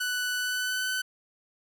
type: tone with pitch glide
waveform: sawtooth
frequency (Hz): 1488 to 1510.5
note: F#6 to F#6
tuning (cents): +9 to +35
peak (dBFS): -24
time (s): 0-1.02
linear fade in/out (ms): 10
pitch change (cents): +26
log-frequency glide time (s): 0.35-0.89
effects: none